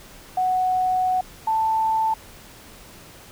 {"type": "tone pair in turn", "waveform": "sine", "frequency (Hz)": [740, 884.6], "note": ["F#5", "A5"], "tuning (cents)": [0, 9], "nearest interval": "minor third", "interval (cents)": 309, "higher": "second", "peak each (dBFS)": -18, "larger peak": "neither", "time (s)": [[0.37, 1.21], [1.47, 2.14]], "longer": "first", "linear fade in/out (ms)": 5, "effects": ["pink hiss -45 dBFS RMS until 3.31 s"]}